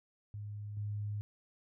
sine tone with level steps, 103.83 Hz, G#2, in tune, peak -40 / -35 dBFS, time 0.34-1.21 s, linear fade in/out 0 ms, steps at 0.77 s, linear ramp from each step 2 ms, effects none

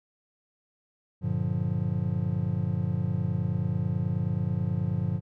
triangle chord, G minor seventh, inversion none, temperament just, 98 / 117.6 / 147 / 176.4 Hz, G2 / Bb2 / D3 / F3, 0 / +16 / +2 / +18 cents, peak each -29 dBFS, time 1.21-5.21 s, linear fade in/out 50 ms, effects none

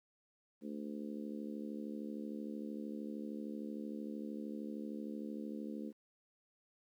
harmonic tone, 73.1 Hz, D2, 7 cents flat, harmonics 3 / 4 / 5 / 6 / 7, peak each -43 / -46 / -51 / -54 / -53 dBFS, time 0.61-5.93 s, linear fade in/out 50 ms, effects 12-bit

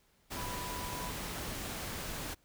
sine tone in noise, 987.8 Hz, B5, in tune, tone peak -42 dBFS, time 0.36-1.11 s, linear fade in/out 20 ms, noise pink, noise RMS -40 dBFS, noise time 0.3-2.35 s, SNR -5 dB, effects pink hiss -70 dBFS RMS until 2.44 s

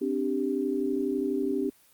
sine chord, C suspended second, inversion none, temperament equal, 261.6 / 293.7 / 392 Hz, C4 / D4 / G4, 0 / 0 / 0 cents, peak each -30 / -30 / -29 dBFS, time 0.01-1.7 s, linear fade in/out 10 ms, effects white hiss -60 dBFS RMS until 1.93 s + Opus 24 kbps

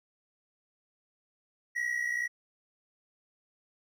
triangle tone pair together, 1903 / 1964.4 Hz, A#6 / B6, +35 / -10 cents, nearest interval minor second, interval 55 cents, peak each -29 / -33 dBFS, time 1.75-2.28 s, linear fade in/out 20 ms, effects none

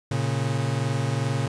40% pulse tone pair together, 115.3 / 137.77 Hz, A#2 / C#3, -19 / -10 cents, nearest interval minor third, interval 309 cents, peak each -25 dBFS, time 0.11-1.48 s, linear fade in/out 5 ms, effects resampled to 22050 Hz + 10-bit

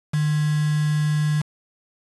sine tone with quantisation, 151.1 Hz, D3, 50 cents sharp, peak -18 dBFS, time 0.13-1.42 s, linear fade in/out 10 ms, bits 5, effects resampled to 24000 Hz

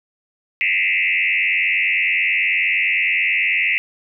sine tone with frequency modulation, 2349 Hz, D7, in tune, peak -15 dBFS, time 0.61-3.78 s, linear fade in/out 0 ms, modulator 89 Hz, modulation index 4.2, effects none

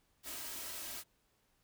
white noise with comb filter, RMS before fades -44 dBFS, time 0.23-1.04 s, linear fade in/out 50 ms, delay 3.1 ms, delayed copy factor +0.5, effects pink hiss -75 dBFS RMS until 1.63 s

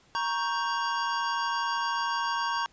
square chord, G diminished, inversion first, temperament equal with one note detuned, 939.4 / 1108.7 / 1568 Hz, Bb5 / Db6 / G6, +13 / 0 / 0 cents, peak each -31 / -32 / -34 dBFS, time 0.15-2.66 s, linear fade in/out 0 ms, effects pink hiss -61 dBFS RMS until 2.72 s + resampled to 16000 Hz

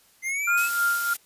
square linear sweep, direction up, 2064 to 2634 Hz, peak -26 dBFS, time 0.22-0.7 s, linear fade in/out 50 ms
sine tone with tremolo, 1396.9 Hz, F6, in tune, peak -19 dBFS, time 0.47-1.14 s, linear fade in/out 10 ms, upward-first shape sine, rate 3.2 Hz, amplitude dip 55%
blue noise, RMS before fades -30 dBFS, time 0.57-1.17 s, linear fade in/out 10 ms
effects white hiss -59 dBFS RMS until 1.25 s + resampled to 32000 Hz

